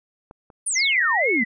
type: clicks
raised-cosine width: 1 ms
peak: -27 / -33 dBFS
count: 2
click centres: 0.311 / 0.502 s
type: exponential sweep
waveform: sine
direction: down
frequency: 10000 to 207.7 Hz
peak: -21 dBFS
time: 0.66-1.44 s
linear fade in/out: 10 ms
type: tone with vibrato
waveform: sine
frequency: 2000 Hz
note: B6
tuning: 21 cents sharp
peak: -19 dBFS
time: 0.75-1.45 s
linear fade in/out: 20 ms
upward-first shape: sine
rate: 2.2 Hz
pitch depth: 170 cents each way
effects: none